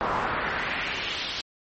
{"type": "noise with band-pass filter sweep", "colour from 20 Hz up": "brown", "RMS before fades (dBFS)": -29, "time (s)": [0.01, 1.41], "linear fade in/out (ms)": 0, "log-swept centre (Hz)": [1000, 4200], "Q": 2, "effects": ["MP3 32 kbps"]}